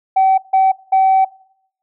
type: tone bursts at uneven times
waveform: sine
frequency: 765 Hz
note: G5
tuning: 42 cents flat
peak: -7 dBFS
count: 3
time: 0.16-0.38 / 0.53-0.72 / 0.92-1.25 s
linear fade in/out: 10 ms
effects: noise-tail reverb RT60 0.7 s tail -23 dB re dry + tanh soft clip ceiling -6 dBFS